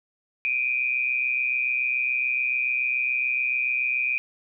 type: tone pair together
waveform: sine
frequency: 2356 / 2483 Hz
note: D7 / D#7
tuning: +5 / -4 cents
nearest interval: minor second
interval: 91 cents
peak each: -26 / -24 dBFS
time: 0.45-4.18 s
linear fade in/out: 0 ms
effects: none